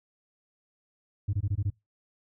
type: tone bursts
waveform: sine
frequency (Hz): 100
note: G2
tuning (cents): +35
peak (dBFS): -22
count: 6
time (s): 1.28-1.703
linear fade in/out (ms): 10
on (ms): 53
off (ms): 21
effects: noise-tail reverb RT60 0.2 s tail -24 dB re dry + tanh soft clip ceiling -23 dBFS